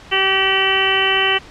harmonic tone with a mistuned harmonic, 385.4 Hz, G4, 29 cents flat, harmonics 1 / 2 / 3 / 4 / 5 / 6 / 7 / 8, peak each -22 / -24 / -24 / -25 / -20 / -25 / -21 / -18 dBFS, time 0.11-1.39 s, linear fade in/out 20 ms, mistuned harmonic 8, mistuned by -26 cents, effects pink hiss -40 dBFS RMS until 1.5 s + low-pass 5000 Hz 12 dB/octave

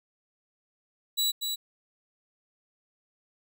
sawtooth tone with echo, 3925 Hz, B7, 11 cents flat, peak -21 dBFS, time 1.17-1.32 s, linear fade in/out 20 ms, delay 240 ms, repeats 1, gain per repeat -5 dB, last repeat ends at 1.56 s, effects none

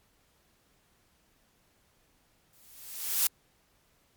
blue noise with exponential growth, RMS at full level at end -23 dBFS, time 2.53-3.27 s, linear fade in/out 2 ms, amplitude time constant 160 ms, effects pink hiss -68 dBFS RMS until 4.16 s + MP3 96 kbps

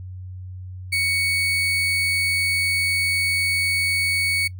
35% pulse tone, 2228 Hz, C#7, 8 cents sharp, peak -17 dBFS, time 0.92-4.48 s, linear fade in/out 10 ms, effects noise-tail reverb RT60 0.1 s tail -22 dB re dry + added 92 Hz sine -32 dBFS peak until 4.59 s

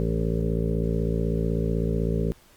harmonic tone with a mistuned harmonic, 56 Hz, A1, 31 cents sharp, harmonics 1 / 2 / 3 / 4 / 5 / 7 / 8 / 9 / 10, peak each -27 / -31 / -27 / -33 / -36 / -32 / -32 / -39 / -41 dBFS, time 0-2.32 s, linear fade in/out 0 ms, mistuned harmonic 5, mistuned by +21 cents, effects pink hiss -56 dBFS RMS until 2.56 s + Opus 48 kbps

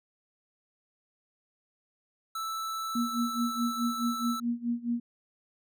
square tone, 1318.5 Hz, E6, in tune, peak -33 dBFS, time 2.35-4.4 s, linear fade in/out 5 ms
sine tone with tremolo, 237.4 Hz, A#3, 32 cents sharp, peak -25 dBFS, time 2.95-5 s, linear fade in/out 5 ms, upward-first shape sine, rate 4.7 Hz, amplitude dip 90%
effects none

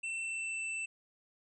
square tone with pitch glide, 2687 to 2662 Hz, E7 to E7, +33 to +16 cents, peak -36 dBFS, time 0.03-0.86 s, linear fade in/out 10 ms, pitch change -17 cents, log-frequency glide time 0.2-0.66 s, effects resampled to 24000 Hz

